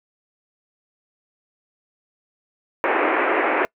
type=band-pass noise; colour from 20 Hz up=pink; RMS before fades=-20 dBFS; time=2.84-3.65 s; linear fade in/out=0 ms; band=300 to 2400 Hz; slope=48 dB/octave; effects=noise-tail reverb RT60 0.1 s tail -25 dB re dry